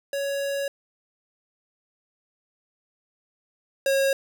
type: tone pair in turn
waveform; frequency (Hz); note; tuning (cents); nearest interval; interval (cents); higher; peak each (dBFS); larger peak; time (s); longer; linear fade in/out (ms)
square; 558 / 544.3; C#5 / C#5; +11 / -32; unison; 43; first; -26 / -20; second; 0.13-0.68 / 3.86-4.13; first; 2
effects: none

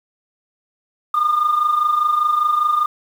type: tone pair together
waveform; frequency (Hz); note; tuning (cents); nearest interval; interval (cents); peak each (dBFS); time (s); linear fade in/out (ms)
sine; 1192 / 1217; D6 / D#6; +25 / -39; unison; 36; -19 / -14; 1.14-2.86; 5
effects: tanh soft clip ceiling -10 dBFS + 7-bit

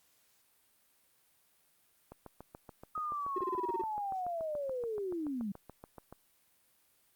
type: click train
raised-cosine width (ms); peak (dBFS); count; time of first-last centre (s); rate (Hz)
1; -33; 29; 2.12-6.126; 6.99
type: linear sweep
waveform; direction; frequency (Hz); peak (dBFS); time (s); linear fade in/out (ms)
sine; down; 1261 to 189.1; -34; 2.95-5.52; 5
type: tone bursts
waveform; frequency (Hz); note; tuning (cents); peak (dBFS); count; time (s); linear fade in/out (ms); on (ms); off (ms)
triangle; 370; F#4; 0; -30; 9; 3.36-3.817; 5; 25; 29
effects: white hiss -70 dBFS RMS until 7.15 s + Opus 48 kbps

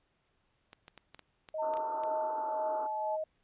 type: clicks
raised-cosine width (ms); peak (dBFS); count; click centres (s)
0.2; -31; 9; 0.731 / 0.881 / 0.977 / 1.146 / 1.193 / 1.488 / 1.738 / 1.771 / 2.036
type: tone with tremolo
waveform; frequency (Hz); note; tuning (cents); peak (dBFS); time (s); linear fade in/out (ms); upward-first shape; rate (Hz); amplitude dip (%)
sine; 627; D#5; +13; -32; 1.54-3.24; 5; sine; 2; 65
type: tone with pitch glide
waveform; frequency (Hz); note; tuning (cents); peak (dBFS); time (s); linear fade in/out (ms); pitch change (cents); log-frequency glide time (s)
sine; 902 to 861.3; A5 to A5; +43 to -37; -33; 1.58-3.17; 20; -80; 1.68-3
type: band-pass noise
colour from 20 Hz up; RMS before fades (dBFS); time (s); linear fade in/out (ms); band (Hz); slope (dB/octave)
white; -46; 1.62-2.87; 5; 270 to 1400; 96
effects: pink hiss -75 dBFS RMS until 3.43 s + resampled to 8000 Hz

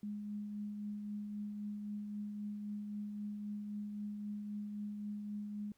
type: tone with tremolo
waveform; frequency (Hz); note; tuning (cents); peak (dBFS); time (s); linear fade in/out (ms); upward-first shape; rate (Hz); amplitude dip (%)
sine; 207.6; G#3; 0; -38; 0.03-5.72; 2; triangle; 3.8; 35
effects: pink hiss -75 dBFS RMS until 5.77 s

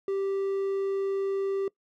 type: tone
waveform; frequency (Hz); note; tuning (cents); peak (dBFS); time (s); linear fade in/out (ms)
triangle; 391.3; G4; -3; -24; 0.08-1.68; 2
effects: noise-tail reverb RT60 0.1 s tail -22 dB re dry

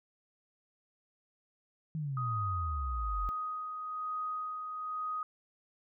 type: exponential sweep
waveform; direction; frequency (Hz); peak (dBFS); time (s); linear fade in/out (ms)
sine; down; 161.2 to 44.77; -33; 1.95-3.29; 0
type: tone with tremolo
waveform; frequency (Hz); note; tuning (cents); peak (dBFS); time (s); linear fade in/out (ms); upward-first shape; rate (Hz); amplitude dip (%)
sine; 1250; D#6; +8; -33; 2.17-5.23; 2; sine; 1.1; 40
effects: none

